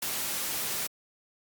white noise, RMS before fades -32 dBFS, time 0.02-0.87 s, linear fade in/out 5 ms, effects high-pass 100 Hz 12 dB/octave + Opus 48 kbps

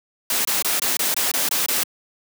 white noise bursts, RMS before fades -21 dBFS, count 9, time 0.3-1.834 s, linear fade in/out 2 ms, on 150 ms, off 23 ms, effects high-pass 200 Hz 12 dB/octave

